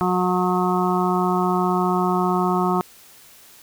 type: harmonic tone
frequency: 181.5 Hz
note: F#3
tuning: 33 cents flat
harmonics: 1 / 2 / 4 / 5 / 6 / 7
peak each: -22 / -23 / -25 / -27 / -26 / -27 dBFS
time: 0.01-2.81 s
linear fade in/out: 0 ms
effects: white hiss -48 dBFS RMS until 3.62 s